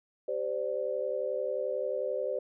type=chord; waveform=sine; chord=G suspended fourth; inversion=none; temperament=equal with one note detuned; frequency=392 / 516 / 587.3 Hz; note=G4 / C5 / D5; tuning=0 / -24 / 0 cents; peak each=-37 / -32 / -34 dBFS; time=0.28-2.39 s; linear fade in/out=5 ms; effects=none